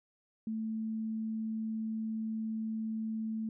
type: tone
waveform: sine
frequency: 220.7 Hz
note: A3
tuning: 5 cents sharp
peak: -33 dBFS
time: 0.47-3.49 s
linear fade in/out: 2 ms
effects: none